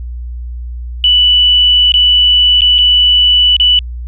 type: tone with dropouts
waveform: sine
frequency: 2967 Hz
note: F#7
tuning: 4 cents sharp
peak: -5 dBFS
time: 1.04-3.79 s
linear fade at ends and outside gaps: 1 ms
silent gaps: 1.92-1.94 / 2.608-2.618 / 2.783-2.787 / 3.566-3.599 s
effects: added 60 Hz sine -20 dBFS peak until 4.07 s